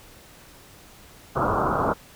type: low-pass noise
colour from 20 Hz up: white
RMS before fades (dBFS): -23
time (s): 1.35-1.94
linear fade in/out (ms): 20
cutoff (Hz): 1400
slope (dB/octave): 96
effects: pink hiss -49 dBFS RMS until 2.15 s